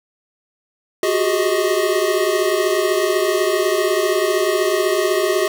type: tone cluster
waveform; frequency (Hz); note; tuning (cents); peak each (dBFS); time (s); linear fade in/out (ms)
square; 363 / 378.9 / 411.2 / 629; F#4 / F#4 / G#4 / D#5; -33 / +41 / -17 / +19; -22; 1.03-5.48; 2
effects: none